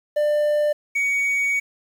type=tone pair in turn; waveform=triangle; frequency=595 / 2246 Hz; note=D5 / C#7; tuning=+22 / +22 cents; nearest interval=octave + major seventh; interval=2300 cents; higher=second; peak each=-15 / -17 dBFS; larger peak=first; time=0.16-0.73 / 0.95-1.6 s; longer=second; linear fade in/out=10 ms; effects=8-bit